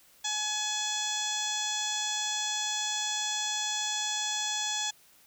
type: harmonic tone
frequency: 847 Hz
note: G#5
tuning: 34 cents sharp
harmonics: 1 / 2 / 3 / 4 / 5 / 6 / 7 / 8 / 9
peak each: -38 / -40 / -43 / -33 / -42 / -43 / -37 / -38 / -39 dBFS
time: 0.24-4.91 s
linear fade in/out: 10 ms
effects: white hiss -60 dBFS RMS until 5.26 s